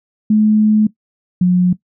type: tone pair in turn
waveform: sine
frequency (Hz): 214.1 / 180.04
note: A3 / F#3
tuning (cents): -47 / -47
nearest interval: minor third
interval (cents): 300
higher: first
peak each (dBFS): -8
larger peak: neither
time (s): 0.3-0.87 / 1.41-1.73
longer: first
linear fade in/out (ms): 5
effects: noise-tail reverb RT60 0.1 s tail -17 dB re dry